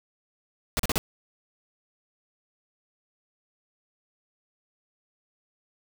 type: noise bursts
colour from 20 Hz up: pink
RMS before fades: -25 dBFS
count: 4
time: 0.77-0.98 s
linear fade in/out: 0 ms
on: 24 ms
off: 38 ms
effects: none